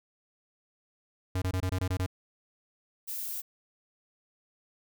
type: tone bursts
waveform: square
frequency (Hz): 92.5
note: F#2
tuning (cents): 0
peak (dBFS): -28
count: 8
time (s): 1.35-2.063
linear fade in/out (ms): 5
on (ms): 69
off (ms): 23
type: noise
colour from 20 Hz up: violet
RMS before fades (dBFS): -36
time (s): 3.07-3.42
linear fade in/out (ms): 20
effects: none